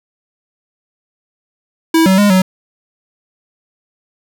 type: tone with pitch steps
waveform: square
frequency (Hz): 325.4 / 189.7 / 205 / 186.8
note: E4 / F#3 / G#3 / F#3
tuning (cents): -22 / +43 / -22 / +17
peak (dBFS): -8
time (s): 1.94-2.42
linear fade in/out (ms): 5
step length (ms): 120
effects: none